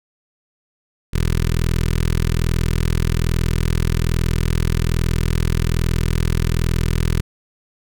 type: tone with notch filter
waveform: 15% pulse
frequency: 41.2 Hz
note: E1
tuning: in tune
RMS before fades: -18 dBFS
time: 1.13-7.21 s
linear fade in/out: 10 ms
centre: 730 Hz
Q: 0.71
effects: none